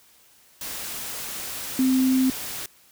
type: tone in noise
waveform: sine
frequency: 260 Hz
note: C4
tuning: 11 cents flat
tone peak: -17 dBFS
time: 1.79-2.3 s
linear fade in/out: 2 ms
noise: white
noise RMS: -33 dBFS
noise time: 0.61-2.66 s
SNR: +13 dB
effects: white hiss -56 dBFS RMS until 2.91 s